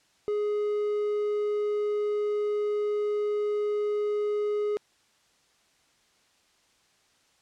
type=tone; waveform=triangle; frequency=417.2 Hz; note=G#4; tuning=8 cents sharp; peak=-23 dBFS; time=0.28-4.77 s; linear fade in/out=0 ms; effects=white hiss -65 dBFS RMS until 7.41 s + low-pass 7000 Hz 12 dB/octave